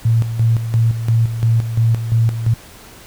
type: tone with tremolo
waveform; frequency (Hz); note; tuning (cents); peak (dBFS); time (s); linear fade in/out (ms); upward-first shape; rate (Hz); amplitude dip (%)
sine; 114.3; A#2; -34; -10; 0.05-2.54; 5; square; 2.9; 65
effects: pink hiss -40 dBFS RMS until 3.06 s